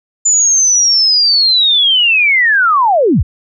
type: linear sweep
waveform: sine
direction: down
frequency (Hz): 7080 to 36.71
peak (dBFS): -7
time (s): 0.25-3.23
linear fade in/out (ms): 10
effects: none